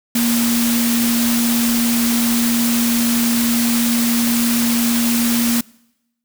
sine tone in noise, 235.4 Hz, A#3, 17 cents sharp, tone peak -15 dBFS, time 0.15-5.61 s, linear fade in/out 5 ms, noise white, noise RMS -21 dBFS, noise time 0.15-5.61 s, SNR +3 dB, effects noise-tail reverb RT60 0.9 s tail -25 dB re dry

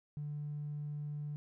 triangle tone with tanh clipping, 147.6 Hz, D3, 9 cents sharp, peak -37 dBFS, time 0.17-1.36 s, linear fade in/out 0 ms, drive 1 dB, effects none

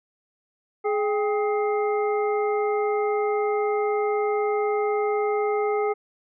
harmonic tone with a mistuned harmonic, 420 Hz, G#4, 19 cents sharp, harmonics 1 / 2 / 3 / 5, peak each -22 / -28 / -32 / -36 dBFS, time 0.84-5.94 s, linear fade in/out 20 ms, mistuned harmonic 2, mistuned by -93 cents, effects none

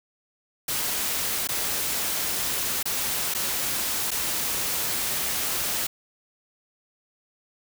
white noise with dropouts, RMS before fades -27 dBFS, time 0.68-5.87 s, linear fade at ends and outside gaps 5 ms, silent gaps 1.474-1.488 / 2.829-2.855 / 3.34-3.347 / 4.107-4.114 s, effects none

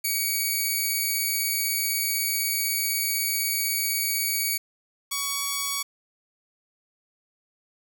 5% pulse tone pair in turn, 2258 / 1124.4 Hz, C#7 / C#6, +31 / +24 cents, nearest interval octave, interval 1207 cents, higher first, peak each -14 dBFS, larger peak neither, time 0.04-4.58 / 5.11-5.83 s, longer first, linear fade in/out 10 ms, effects none

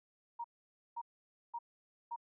sine tone bursts, 940 Hz, A#5, 14 cents sharp, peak -38 dBFS, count 4, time 0.39-2.162 s, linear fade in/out 10 ms, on 53 ms, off 520 ms, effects none

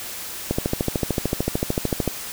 click train, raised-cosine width 2 ms, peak -7 dBFS, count 22, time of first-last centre 0.51-2.077 s, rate 13.4 Hz, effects white hiss -33 dBFS RMS until 2.32 s

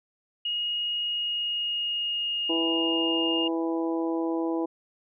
sine tone with pitch glide, 2874 to 2830 Hz, F7 to F7, +49 to +22 cents, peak -26 dBFS, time 0.45-3.48 s, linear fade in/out 5 ms, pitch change -27 cents, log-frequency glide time 1.05-3.34 s
harmonic tone, 164.81 Hz, E3, in tune, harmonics 2 / 3 / 4 / 5 / 6, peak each -26 / -33 / -37 / -38 / -39 dBFS, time 2.49-4.66 s, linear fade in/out 10 ms
effects none

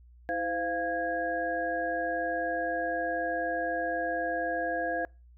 sine tone cluster, 325.7 / 513 / 694 / 1646 Hz, E4 / C5 / F5 / G#6, -21 / -34 / -11 / -16 cents, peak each -37 / -35 / -31 / -34 dBFS, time 0.29-5.05 s, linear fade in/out 0 ms, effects noise-tail reverb RT60 0.3 s tail -26 dB re dry + added 60 Hz sine -52 dBFS peak until 5.37 s

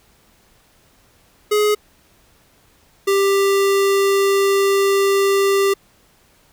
square tone pair in turn, 419.8 / 394.6 Hz, G#4 / G4, +19 / +11 cents, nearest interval minor second, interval 108 cents, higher first, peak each -14 dBFS, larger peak neither, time 1.51-1.75 / 3.07-5.74 s, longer second, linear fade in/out 10 ms, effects pink hiss -55 dBFS RMS until 6.52 s

